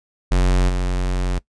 square tone with level steps, 45.42 Hz, F#1, 31 cents flat, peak -14 / -19 dBFS, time 0.31-1.39 s, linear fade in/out 10 ms, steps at 0.68 s, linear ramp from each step 20 ms, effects noise-tail reverb RT60 0.1 s tail -21 dB re dry + resampled to 22050 Hz

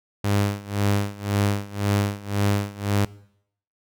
sawtooth tone with tremolo, 101.4 Hz, G#2, 41 cents flat, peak -14 dBFS, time 0.24-3.05 s, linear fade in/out 5 ms, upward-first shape sine, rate 1.9 Hz, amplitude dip 90%, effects noise-tail reverb RT60 0.7 s tail -21 dB re dry

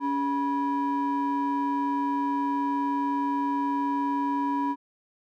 triangle ring-modulated tone, 346.4 Hz, F4, 14 cents flat, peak -19 dBFS, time 0-4.76 s, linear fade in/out 50 ms, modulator 628 Hz, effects none

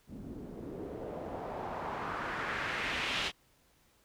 white noise with low-pass filter sweep, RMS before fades -38 dBFS, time 0.07-3.32 s, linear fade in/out 50 ms, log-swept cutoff 220 to 3300 Hz, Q 1.8, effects pink hiss -68 dBFS RMS until 4.04 s

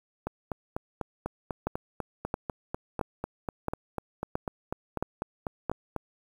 two click trains, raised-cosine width 1 ms, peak -17 / -14 dBFS, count 24 / 7, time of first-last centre 0.27-5.963 / 1.67-5.697 s, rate 4.04 / 1.49 Hz, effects 8-bit

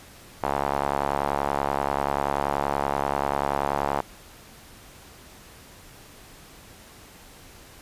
sawtooth tone with band-pass filter, 70.4 Hz, C#2, 27 cents sharp, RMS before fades -26 dBFS, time 0.43-4.01 s, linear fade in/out 5 ms, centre 850 Hz, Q 2.3, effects pink hiss -48 dBFS RMS until 7.81 s + resampled to 32000 Hz

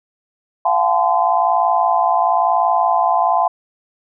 sine tone cluster, 687 / 748 / 853 / 1026 Hz, F5 / F#5 / G#5 / C6, -29 / +19 / +46 / -34 cents, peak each -18 dBFS, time 0.65-3.48 s, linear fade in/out 5 ms, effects none

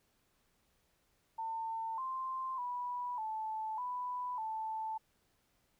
sine tone with pitch steps, 899 / 1046 / 981 / 874 / 992 / 880 Hz, A5 / C6 / B5 / A5 / B5 / A5, +37 / -1 / -12 / -12 / +7 / 0 cents, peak -36 dBFS, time 1.38-4.98 s, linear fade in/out 10 ms, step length 600 ms, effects pink hiss -75 dBFS RMS until 5.79 s

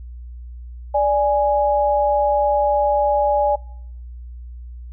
sine tone pair together, 587.3 / 830.6 Hz, D5 / G#5, 0 / 0 cents, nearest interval tritone, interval 600 cents, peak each -17 dBFS, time 0.94-3.56 s, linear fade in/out 10 ms, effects noise-tail reverb RT60 0.8 s tail -25 dB re dry + added 60 Hz sine -32 dBFS peak until 4.92 s

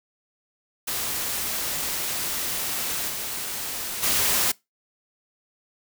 white noise with level steps, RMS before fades -28 / -31 / -22 dBFS, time 0.87-4.52 s, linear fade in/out 10 ms, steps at 3.08 / 4.02 s, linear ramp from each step 20 ms, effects noise-tail reverb RT60 0.2 s tail -23 dB re dry

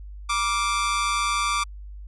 sawtooth tone with amplitude modulation, 1173 Hz, D6, 2 cents flat, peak -15 dBFS, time 0.29-1.64 s, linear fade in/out 10 ms, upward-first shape sine, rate 213 Hz, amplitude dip 65%, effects added 50 Hz sine -36 dBFS peak until 2.07 s + resampled to 24000 Hz

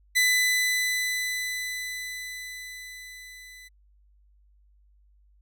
sawtooth tone with level ramp, 2000 Hz, B6, 21 cents sharp, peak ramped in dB -15 to -42 dBFS, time 0.15-3.69 s, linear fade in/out 20 ms, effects added 50 Hz sine -57 dBFS peak until 5.41 s

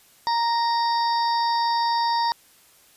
harmonic tone with a mistuned harmonic, 933 Hz, A#5, 1 cent sharp, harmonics 1 / 2 / 4 / 5 / 6, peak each -20 / -34 / -36 / -31 / -34 dBFS, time 0.27-2.32 s, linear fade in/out 0 ms, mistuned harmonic 6, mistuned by -79 cents, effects white hiss -55 dBFS RMS until 2.96 s + resampled to 32000 Hz

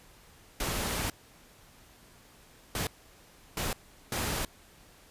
pink noise bursts at uneven times, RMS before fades -32 dBFS, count 4, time 0.6-1.1 / 2.75-2.87 / 3.57-3.73 / 4.12-4.45 s, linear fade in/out 2 ms, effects pink hiss -57 dBFS RMS until 5.1 s + resampled to 32000 Hz

